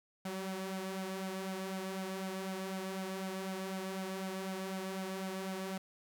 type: tone with flanger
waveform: sawtooth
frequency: 190 Hz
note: F#3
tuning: 46 cents sharp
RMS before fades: -40 dBFS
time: 0.25-5.78 s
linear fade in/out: 5 ms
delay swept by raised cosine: 1.3 to 3.6 ms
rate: 4 Hz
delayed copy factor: +0.6
effects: none